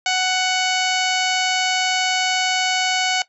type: harmonic tone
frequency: 743 Hz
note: F#5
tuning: 7 cents sharp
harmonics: 1 / 2 / 3 / 4 / 5 / 6 / 7 / 8 / 9 / 10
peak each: -22 / -25 / -24 / -25 / -30 / -27 / -33 / -31 / -32 / -35 dBFS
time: 0.06-3.22 s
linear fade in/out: 2 ms
effects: noise-tail reverb RT60 0.1 s tail -17 dB re dry